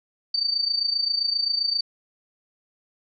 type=tone with amplitude modulation; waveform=sine; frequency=4598 Hz; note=D8; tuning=37 cents flat; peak=-18 dBFS; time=0.34-1.81 s; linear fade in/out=5 ms; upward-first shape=sine; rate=27.6 Hz; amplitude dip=75%; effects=none